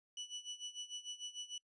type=tone with tremolo; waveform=30% pulse; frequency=2960 Hz; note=F#7; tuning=in tune; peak=-38 dBFS; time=0.17-1.58 s; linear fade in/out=2 ms; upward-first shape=sine; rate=6.7 Hz; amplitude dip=85%; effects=noise-tail reverb RT60 0.1 s tail -25 dB re dry + resampled to 22050 Hz